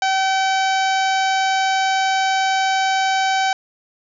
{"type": "harmonic tone", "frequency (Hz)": 767, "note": "G5", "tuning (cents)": -38, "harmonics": [1, 2, 3, 4, 5, 6, 7, 8, 9], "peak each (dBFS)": [-17, -23, -27, -29, -31, -33, -34, -35, -36], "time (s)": [0.02, 3.53], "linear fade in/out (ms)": 2, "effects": []}